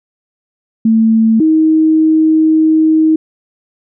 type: tone pair in turn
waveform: sine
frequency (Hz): 223.2 / 315.7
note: A3 / D#4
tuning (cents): +25 / +25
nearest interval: tritone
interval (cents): 600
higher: second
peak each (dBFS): -6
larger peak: neither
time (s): 0.85-1.4 / 1.4-3.16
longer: second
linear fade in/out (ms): 5
effects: none